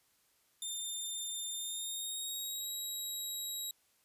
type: tone with pitch glide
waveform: 15% pulse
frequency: 3606 to 3843 Hz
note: A7 to B7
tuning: +42 to -48 cents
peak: -31 dBFS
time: 0.62-3.71 s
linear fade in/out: 2 ms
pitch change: +110 cents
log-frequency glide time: 1.53-2.71 s
effects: white hiss -72 dBFS RMS until 4.04 s + resampled to 32000 Hz